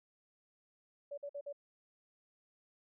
sine tone bursts, 571 Hz, D5, 49 cents flat, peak -40 dBFS, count 4, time 1.11-1.528 s, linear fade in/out 10 ms, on 67 ms, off 50 ms, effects none

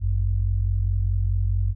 sine tone pair together, 50.32 / 95 Hz, G1 / F#2, +46 / +46 cents, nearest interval major seventh, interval 1100 cents, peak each -22 / -22 dBFS, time 0-1.75 s, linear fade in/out 50 ms, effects none

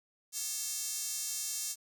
square tone with high-pass filter, 244.2 Hz, B3, 19 cents flat, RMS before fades -37 dBFS, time 0.32-1.76 s, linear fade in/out 50 ms, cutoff 6700 Hz, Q 1.8, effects 10-bit

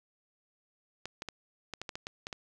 clicks, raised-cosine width 0.2 ms, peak -21 dBFS, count 10, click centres 1.056 / 1.221 / 1.287 / 1.737 / 1.816 / 1.892 / 1.955 / 2.069 / 2.269 / 2.328 s, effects none

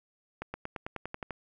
accelerating click train, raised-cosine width 0.5 ms, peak -21 dBFS, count 10, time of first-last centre 0.42-1.307 s, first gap 120 ms, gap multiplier 0.95, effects none

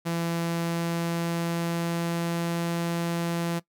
sawtooth tone with pitch glide, 168.4 to 169.67 Hz, E3 to F3, +37 to -50 cents, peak -22 dBFS, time 0.05-3.6 s, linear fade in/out 20 ms, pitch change +13 cents, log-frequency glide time 0.41-2.72 s, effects noise-tail reverb RT60 0.1 s tail -19 dB re dry

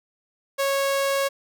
sawtooth tone, 551 Hz, C#5, 11 cents flat, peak -17 dBFS, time 0.58-1.29 s, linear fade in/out 20 ms, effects none

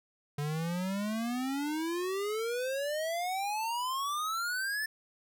square exponential sweep, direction up, 143.4 to 1773 Hz, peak -32 dBFS, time 0.38-4.86 s, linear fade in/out 5 ms, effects none

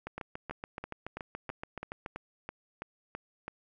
two click trains, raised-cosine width 0.5 ms, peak -23 / -23 dBFS, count 15 / 11, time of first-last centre 0.07-2.061 / 0.18-3.48 s, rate 7.03 / 3.03 Hz, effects none

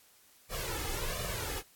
pink noise with flanger, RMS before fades -36 dBFS, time 0.49-1.63 s, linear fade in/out 50 ms, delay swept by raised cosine 1.7 to 2.37 ms, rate 1.4 Hz, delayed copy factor +0.85, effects white hiss -62 dBFS RMS until 1.75 s + AAC 64 kbps

